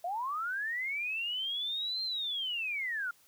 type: linear two-way sweep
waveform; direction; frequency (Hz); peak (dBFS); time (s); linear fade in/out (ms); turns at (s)
sine; up then down; 664 to 4186 to 1373; -32; 0.04-3.11; 5; 2.03
effects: white hiss -64 dBFS RMS until 3.27 s